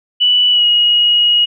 sine tone with pitch glide, 2962 to 2893 Hz, F#7 to F#7, +1 to -40 cents, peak -8 dBFS, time 0.2-1.46 s, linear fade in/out 20 ms, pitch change -41 cents, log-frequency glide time 0.51-0.64 s, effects none

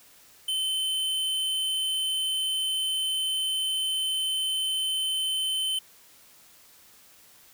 square tone, 3067 Hz, G7, 38 cents flat, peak -26 dBFS, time 0.48-5.79 s, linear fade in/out 5 ms, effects white hiss -55 dBFS RMS until 7.53 s

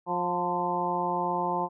harmonic tone with a mistuned harmonic, 177.2 Hz, F3, 25 cents sharp, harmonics 1 / 2 / 3 / 4 / 5 / 6, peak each -36 / -34 / -36 / -33 / -29 / -33 dBFS, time 0.06-1.69 s, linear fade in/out 50 ms, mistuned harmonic 6, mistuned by -46 cents, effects none

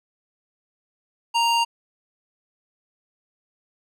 square tone with band-pass filter, 932 Hz, A#5, 1 cent flat, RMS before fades -20 dBFS, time 1.34-1.65 s, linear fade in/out 20 ms, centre 2700 Hz, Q 0.59, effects none

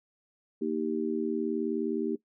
sine chord, Eb major, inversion second, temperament equal with one note detuned, 233.1 / 312.6 / 392 Hz, Bb3 / Eb4 / G4, 0 / +8 / 0 cents, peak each -32 dBFS, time 0.61-2.16 s, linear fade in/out 10 ms, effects noise-tail reverb RT60 0.1 s tail -18 dB re dry

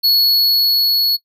square tone with level ramp, 4374 Hz, C#8, 24 cents flat, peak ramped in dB -11 to -14 dBFS, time 0.03-1.17 s, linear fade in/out 20 ms, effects noise-tail reverb RT60 0.1 s tail -19 dB re dry

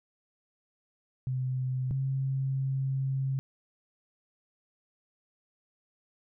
sine tone pair in turn, 128.9 / 134.25 Hz, C3 / C3, -26 / +45 cents, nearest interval minor second, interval 71 cents, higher second, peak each -28 / -27 dBFS, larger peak second, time 1.27-1.91 / 1.91-3.39 s, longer second, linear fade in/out 0 ms, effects none

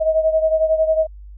sine beating tone pair, 633 / 644 Hz, D#5 / E5, +30 / -41 cents, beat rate 11 Hz, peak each -15 / -20 dBFS, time 0-1.07 s, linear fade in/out 20 ms, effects added 50 Hz sine -35 dBFS peak until 1.37 s

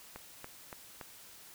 click train, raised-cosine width 0.5 ms, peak -28 dBFS, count 4, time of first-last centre 0.16-1.012 s, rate 3.52 Hz, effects white hiss -54 dBFS RMS until 1.54 s

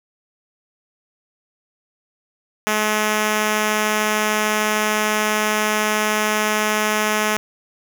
5% pulse tone, 213.4 Hz, G#3, 47 cents sharp, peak -6 dBFS, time 2.67-7.37 s, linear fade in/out 0 ms, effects 7-bit

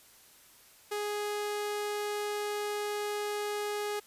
sawtooth tone, 415.3 Hz, G#4, in tune, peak -28 dBFS, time 0.91-4 s, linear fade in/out 10 ms, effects white hiss -58 dBFS RMS until 4.06 s + resampled to 32000 Hz

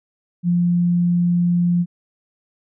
sine tone, 174.61 Hz, F3, in tune, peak -14 dBFS, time 0.43-1.86 s, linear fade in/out 50 ms, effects none

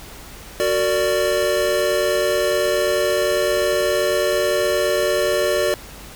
square chord, Gb augmented, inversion none, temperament equal with one note detuned, 370 / 459.5 / 587.3 Hz, Gb4 / Bb4 / D5, 0 / -25 / 0 cents, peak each -23 / -24 / -20 dBFS, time 0.6-5.74 s, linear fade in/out 0 ms, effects added 50 Hz sine -43 dBFS peak until 6.15 s + pink hiss -39 dBFS RMS until 6.15 s

